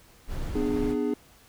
brown noise, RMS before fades -32 dBFS, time 0.27-0.96 s, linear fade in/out 50 ms
triangle chord, G# diminished, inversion first, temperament just, 249.2 / 299 / 415.3 Hz, B3 / D4 / G#4, +16 / +31 / 0 cents, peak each -27 dBFS, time 0.55-1.14 s, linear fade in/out 5 ms
effects pink hiss -56 dBFS RMS until 1.48 s

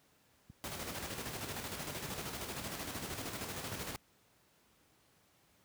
click train, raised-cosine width 5 ms, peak -38 dBFS, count 6, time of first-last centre 0.5-3.146 s, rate 1.89 Hz
pink noise with tremolo, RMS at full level -40 dBFS, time 0.64-3.96 s, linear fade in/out 0 ms, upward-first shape square, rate 13 Hz, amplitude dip 40%
effects pink hiss -69 dBFS RMS until 5.64 s + high-pass 80 Hz 12 dB/octave

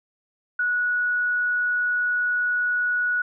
sine tone, 1465 Hz, F#6, 18 cents flat, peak -20 dBFS, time 0.59-3.22 s, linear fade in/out 5 ms, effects none

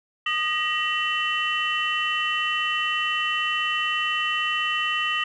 sine tone cluster, 1230 / 1901 / 2711 / 3015 Hz, D#6 / A#6 / E7 / F#7, -20 / +33 / +48 / +32 cents, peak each -27 dBFS, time 0.26-5.24 s, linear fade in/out 5 ms, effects tanh soft clip ceiling -14 dBFS

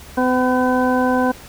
harmonic tone with a mistuned harmonic, 253.8 Hz, B3, 47 cents sharp, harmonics 1 / 2 / 3 / 4 / 6, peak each -17 / -20 / -22 / -23 / -25 dBFS, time 0.17-1.32 s, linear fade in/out 10 ms, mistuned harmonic 4, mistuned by -17 cents, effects added 73 Hz sine -43 dBFS peak until 1.48 s + pink hiss -40 dBFS RMS until 1.48 s

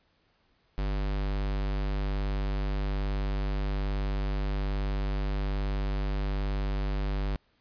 square tone, 49.41 Hz, G1, 14 cents sharp, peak -28 dBFS, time 0.78-7.36 s, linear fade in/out 0 ms, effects pink hiss -69 dBFS RMS until 7.6 s + resampled to 11025 Hz

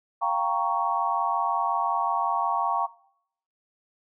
sine chord, G half-diminished seventh, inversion third, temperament equal with one note detuned, 698.5 / 784 / 932.3 / 1111.9 Hz, F5 / G5 / Bb5 / Db6, 0 / 0 / 0 / +5 cents, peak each -30 / -29 / -27 / -26 dBFS, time 0.21-2.87 s, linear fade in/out 20 ms, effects noise-tail reverb RT60 0.7 s tail -21 dB re dry

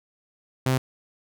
sawtooth tone, 130 Hz, C3, 11 cents flat, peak -16 dBFS, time 0.66-0.78 s, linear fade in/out 5 ms, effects none

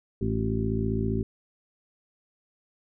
harmonic tone with a mistuned harmonic, 55 Hz, A1, in tune, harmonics 1 / 2 / 3 / 4 / 5 / 6 / 7, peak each -32 / -29 / -36 / -30 / -34 / -40 / -32 dBFS, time 0.21-1.23 s, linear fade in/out 5 ms, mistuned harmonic 6, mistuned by +71 cents, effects none

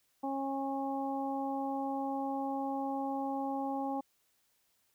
harmonic tone, 272.8 Hz, C#4, 28 cents flat, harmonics 1 / 2 / 3 / 4, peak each -36 / -41 / -36 / -47 dBFS, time 0.23-4.01 s, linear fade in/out 10 ms, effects white hiss -74 dBFS RMS until 4.94 s

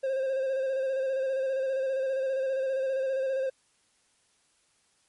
triangle tone with vibrato, 531 Hz, C5, 25 cents sharp, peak -24 dBFS, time 0.03-3.5 s, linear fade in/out 10 ms, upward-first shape square, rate 15 Hz, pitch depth 28 cents each way, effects white hiss -68 dBFS RMS until 5.08 s + MP3 48 kbps

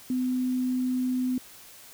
sine tone, 253.6 Hz, B3, 46 cents sharp, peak -24 dBFS, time 0.1-1.38 s, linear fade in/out 2 ms, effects white hiss -49 dBFS RMS until 1.93 s

